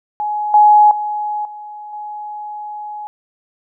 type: tone with level steps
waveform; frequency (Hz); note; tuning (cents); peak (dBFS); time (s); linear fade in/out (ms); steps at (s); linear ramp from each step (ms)
sine; 840; G#5; +19; -17 / -5 / -18 / -29 / -25; 0.2-3.07; 0; 0.54 / 0.91 / 1.45 / 1.93; 2
effects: none